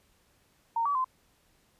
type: tone with pitch steps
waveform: sine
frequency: 920 / 1144 / 1033 Hz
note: A#5 / D6 / C6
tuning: -23 / -46 / -22 cents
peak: -25 dBFS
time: 0.76-1.045 s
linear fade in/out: 5 ms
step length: 95 ms
effects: pink hiss -67 dBFS RMS until 1.79 s + resampled to 32000 Hz